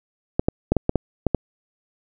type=clicks; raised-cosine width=2 ms; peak=-4 dBFS; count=8; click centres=0.395 / 0.485 / 0.72 / 0.767 / 0.894 / 0.957 / 1.267 / 1.347 s; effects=none